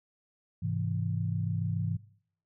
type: chord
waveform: sine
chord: Ab augmented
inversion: none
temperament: equal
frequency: 103.83 / 130.81 / 164.81 Hz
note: Ab2 / C3 / E3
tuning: 0 / 0 / 0 cents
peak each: -32 / -35 / -33 dBFS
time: 0.62-1.97 s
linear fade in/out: 10 ms
effects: noise-tail reverb RT60 0.6 s tail -20 dB re dry